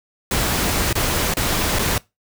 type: noise with dropouts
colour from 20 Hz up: pink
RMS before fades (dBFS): -20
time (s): 0.31-1.98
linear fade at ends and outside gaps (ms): 2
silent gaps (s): 0.929-0.953 / 1.339-1.369 / 1.788-1.792
effects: noise-tail reverb RT60 0.2 s tail -21 dB re dry